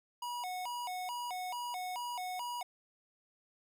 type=tone with vibrato; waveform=square; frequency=842 Hz; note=G#5; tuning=24 cents sharp; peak=-38 dBFS; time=0.22-2.63 s; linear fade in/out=5 ms; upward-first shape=square; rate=2.3 Hz; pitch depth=240 cents each way; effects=none